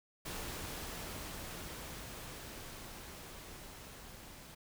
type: noise with level ramp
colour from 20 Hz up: pink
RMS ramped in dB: -42 to -53 dBFS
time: 0.25-4.55 s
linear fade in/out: 10 ms
effects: none